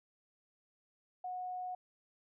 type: tone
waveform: sine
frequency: 731 Hz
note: F#5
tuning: 21 cents flat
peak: -38 dBFS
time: 1.24-1.75 s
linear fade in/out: 5 ms
effects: none